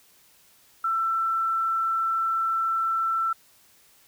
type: tone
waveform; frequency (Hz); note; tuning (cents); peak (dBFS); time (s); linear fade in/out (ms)
sine; 1337; E6; +24; -22; 0.84-3.33; 5
effects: white hiss -58 dBFS RMS until 4.07 s